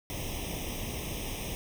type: noise with comb filter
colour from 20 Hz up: pink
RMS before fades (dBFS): -36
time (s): 0.1-1.55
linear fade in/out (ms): 0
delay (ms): 0.34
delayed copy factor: +0.9
effects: none